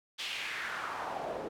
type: noise with band-pass filter sweep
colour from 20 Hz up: pink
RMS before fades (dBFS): -38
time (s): 0.18-1.49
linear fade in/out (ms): 20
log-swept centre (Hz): 3500 to 480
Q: 2.5
effects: none